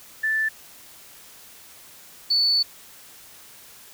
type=tone pair in turn; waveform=sine; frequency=1760 / 4471 Hz; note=A6 / C#8; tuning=0 / +14 cents; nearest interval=octave + major third; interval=1614 cents; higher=second; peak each=-20 / -17 dBFS; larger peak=second; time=0.23-0.49 / 2.3-2.63 s; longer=second; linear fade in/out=10 ms; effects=white hiss -47 dBFS RMS until 3.93 s